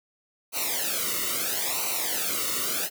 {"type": "noise with flanger", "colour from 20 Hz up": "white", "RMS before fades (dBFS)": -28, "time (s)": [0.52, 2.9], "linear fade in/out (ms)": 50, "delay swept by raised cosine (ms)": [0.58, 1.24], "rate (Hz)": 0.75, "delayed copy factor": -0.95, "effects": []}